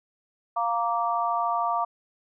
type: chord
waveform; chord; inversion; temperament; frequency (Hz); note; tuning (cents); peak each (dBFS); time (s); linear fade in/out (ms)
sine; Bb major; second; just; 699.2 / 932.3 / 1165.4; F5 / Bb5 / D6; +2 / 0 / -14; -27 / -28 / -27; 0.56-1.85; 10
effects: none